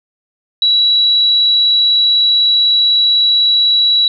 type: tone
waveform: sine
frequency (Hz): 3912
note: B7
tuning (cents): -17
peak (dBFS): -8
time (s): 0.62-4.08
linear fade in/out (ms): 2
effects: none